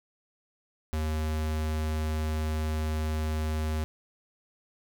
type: tone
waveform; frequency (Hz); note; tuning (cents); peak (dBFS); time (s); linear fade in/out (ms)
square; 77.78; D#2; 0; -28; 0.93-3.84; 0
effects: none